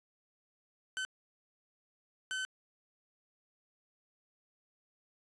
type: tone bursts at uneven times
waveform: 30% pulse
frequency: 1525 Hz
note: G6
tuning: 48 cents flat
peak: -32 dBFS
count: 2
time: 0.97-1.05 / 2.31-2.45 s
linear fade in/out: 0 ms
effects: resampled to 24000 Hz